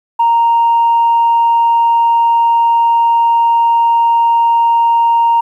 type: tone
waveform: sine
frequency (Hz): 930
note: A#5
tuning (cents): -4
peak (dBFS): -6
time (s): 0.19-5.41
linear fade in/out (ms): 10
effects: tanh soft clip ceiling -4 dBFS + 8-bit